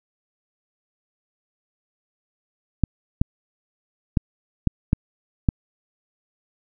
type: clicks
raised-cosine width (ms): 5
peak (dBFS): -4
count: 6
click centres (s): 2.837 / 3.215 / 4.172 / 4.673 / 4.931 / 5.488
effects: none